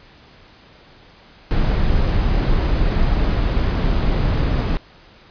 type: noise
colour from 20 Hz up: brown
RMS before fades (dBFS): -17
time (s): 1.51-4.77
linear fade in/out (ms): 0
effects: pink hiss -47 dBFS RMS until 5.3 s + resampled to 11025 Hz